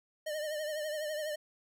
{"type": "tone with vibrato", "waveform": "square", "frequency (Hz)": 609, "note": "D#5", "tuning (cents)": -37, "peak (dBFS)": -35, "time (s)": [0.26, 1.36], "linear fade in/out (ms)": 10, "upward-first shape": "triangle", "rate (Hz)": 12, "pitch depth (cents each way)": 67, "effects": []}